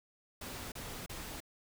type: noise bursts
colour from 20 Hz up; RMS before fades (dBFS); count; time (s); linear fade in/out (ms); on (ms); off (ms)
pink; -44; 3; 0.41-1.404; 5; 310; 32
effects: none